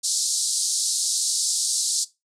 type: band-pass noise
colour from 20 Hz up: white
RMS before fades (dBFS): -24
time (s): 0.03-2.05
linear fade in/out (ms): 20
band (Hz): 4100 to 9400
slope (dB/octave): 48
effects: noise-tail reverb RT60 0.2 s tail -17 dB re dry